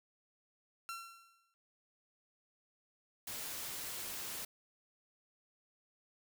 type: tone with exponential decay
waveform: sawtooth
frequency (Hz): 1359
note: F6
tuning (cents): -48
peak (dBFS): -36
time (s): 0.89-1.54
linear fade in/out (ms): 0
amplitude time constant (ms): 140
type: noise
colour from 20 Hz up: white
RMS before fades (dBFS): -43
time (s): 3.27-4.45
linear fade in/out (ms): 5
effects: none